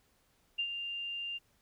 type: tone with ADSR envelope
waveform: sine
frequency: 2794 Hz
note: F7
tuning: in tune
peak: -29 dBFS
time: 0.58-1.39 s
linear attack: 15 ms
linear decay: 72 ms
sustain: -7 dB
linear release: 26 ms
effects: pink hiss -71 dBFS RMS until 1.61 s